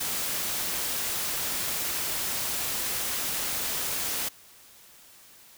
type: noise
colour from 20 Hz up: white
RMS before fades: -30 dBFS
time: 0-4.29 s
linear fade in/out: 10 ms
effects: white hiss -53 dBFS RMS until 5.57 s